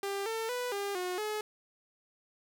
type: tone with pitch steps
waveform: sawtooth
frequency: 397.1 / 448.7 / 493.9 / 401.8 / 362.3 / 425.5 Hz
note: G4 / A4 / B4 / G4 / F#4 / G#4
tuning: +22 / +34 / 0 / +43 / -36 / +42 cents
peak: -29 dBFS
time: 0.03-1.41 s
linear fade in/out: 2 ms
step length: 230 ms
effects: none